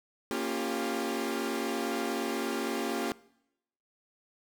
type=chord; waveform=sawtooth; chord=G half-diminished seventh; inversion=first; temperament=equal with one note detuned; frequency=233.1 / 277.2 / 349.2 / 397.9 Hz; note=Bb3 / Db4 / F4 / G4; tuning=0 / 0 / 0 / +26 cents; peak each=-32 dBFS; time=0.31-3.12 s; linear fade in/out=0 ms; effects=noise-tail reverb RT60 0.8 s tail -21 dB re dry